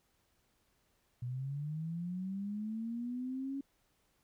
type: linear sweep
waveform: sine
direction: up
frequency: 120 to 277.9 Hz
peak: -36 dBFS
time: 1.22-3.61 s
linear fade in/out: 5 ms
effects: pink hiss -75 dBFS RMS until 4.23 s